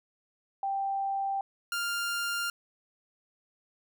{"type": "tone pair in turn", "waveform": ["sine", "sawtooth"], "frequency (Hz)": [785, 1398.7], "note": ["G5", "F6"], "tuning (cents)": [2, 2], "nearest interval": "minor seventh", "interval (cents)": 1000, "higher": "second", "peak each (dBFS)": [-28, -26], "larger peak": "second", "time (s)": [[0.63, 1.41], [1.72, 2.5]], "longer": "neither", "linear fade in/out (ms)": 2, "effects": []}